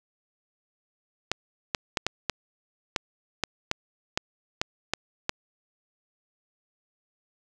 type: clicks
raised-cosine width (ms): 0.2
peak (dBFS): -7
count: 12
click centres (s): 1.316 / 1.748 / 1.972 / 2.066 / 2.297 / 2.962 / 3.437 / 3.714 / 4.175 / 4.615 / 4.936 / 5.294
effects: none